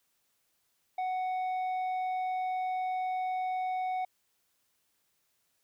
sine tone with tanh clipping, 742 Hz, F#5, 5 cents sharp, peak -31 dBFS, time 0.98-4.05 s, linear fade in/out 5 ms, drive 6 dB, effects white hiss -75 dBFS RMS until 5.63 s

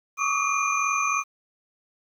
sine tone cluster, 1120 / 1163 / 1259 / 2415 / 6230 Hz, C#6 / D6 / D#6 / D7 / G8, +18 / -17 / +20 / +48 / -12 cents, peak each -27 / -30 / -29 / -26 / -32 dBFS, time 0.17-1.24 s, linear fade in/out 50 ms, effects 9-bit

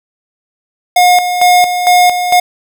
square tone with tremolo, 718 Hz, F5, 48 cents sharp, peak -5 dBFS, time 0.96-2.4 s, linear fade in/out 5 ms, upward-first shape square, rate 2.2 Hz, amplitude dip 60%, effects none

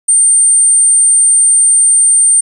sine tone, 8870 Hz, C#9, in tune, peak -3 dBFS, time 0.08-2.41 s, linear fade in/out 10 ms, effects tanh soft clip ceiling -3 dBFS + 7-bit

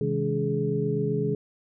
sine tone cluster, 131.5 / 159.6 / 206.4 / 284.8 / 421 Hz, C3 / D#3 / G#3 / C#4 / G#4, +9 / +44 / -10 / +47 / +24 cents, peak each -30 / -29 / -32 / -34 / -27 dBFS, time 0.01-1.35 s, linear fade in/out 2 ms, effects none

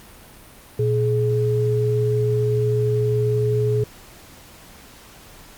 sine tone pair together, 118.6 / 422.6 Hz, A#2 / G#4, +30 / +30 cents, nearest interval octave + minor seventh, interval 2200 cents, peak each -19 / -20 dBFS, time 0.79-3.84 s, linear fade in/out 5 ms, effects pink hiss -45 dBFS RMS until 5.57 s + Opus 48 kbps

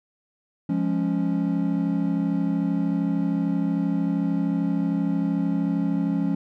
triangle chord, Db major, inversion first, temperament equal, 174.61 / 207.7 / 277.2 Hz, F3 / Ab3 / Db4, 0 / 0 / 0 cents, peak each -23 / -25 / -23 dBFS, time 0.69-6.35 s, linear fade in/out 5 ms, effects none

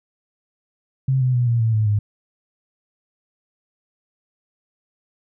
sine tone with pitch steps, 132.7 / 127.44 / 122.39 / 117.54 / 112.88 / 108.41 / 104.11 Hz, C3 / C3 / B2 / A#2 / A2 / A2 / G#2, +25 / -45 / -15 / +15 / +45 / -25 / +5 cents, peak -15 dBFS, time 1.08-1.99 s, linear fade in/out 5 ms, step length 130 ms, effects none

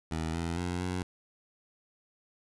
15% pulse tone with pitch steps, 80.3 / 84 / 88.6 / 91 Hz, E2 / E2 / F2 / F#2, -45 / +33 / +25 / -28 cents, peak -25 dBFS, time 0.11-1.03 s, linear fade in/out 5 ms, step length 230 ms, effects resampled to 24000 Hz

